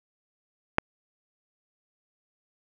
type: click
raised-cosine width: 0.5 ms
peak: -4 dBFS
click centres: 0.784 s
effects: none